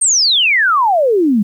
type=exponential sweep; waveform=sine; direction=down; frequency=8870 to 194.2 Hz; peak=-9 dBFS; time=0.01-1.43 s; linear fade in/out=10 ms; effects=8-bit